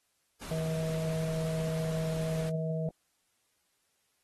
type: noise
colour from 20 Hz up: pink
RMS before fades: -44 dBFS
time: 0.41-2.5 s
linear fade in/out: 10 ms
type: harmonic tone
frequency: 160.2 Hz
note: E3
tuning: 49 cents flat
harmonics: 1 / 3 / 4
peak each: -31 / -39 / -37 dBFS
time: 0.51-2.89 s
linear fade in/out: 2 ms
effects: white hiss -75 dBFS RMS until 4.23 s + AAC 32 kbps